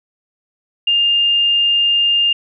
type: tone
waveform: sine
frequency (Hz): 2810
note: F7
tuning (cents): +10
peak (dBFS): -11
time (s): 0.87-2.33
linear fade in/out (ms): 5
effects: none